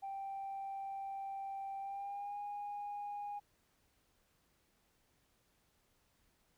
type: tone with pitch glide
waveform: sine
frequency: 784 to 820.1 Hz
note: G5 to G#5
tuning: 0 to -22 cents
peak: -39 dBFS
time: 0.02-3.4 s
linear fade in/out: 20 ms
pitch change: +78 cents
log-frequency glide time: 1.8-2.38 s
effects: tanh soft clip ceiling -37 dBFS + pink hiss -75 dBFS RMS until 6.57 s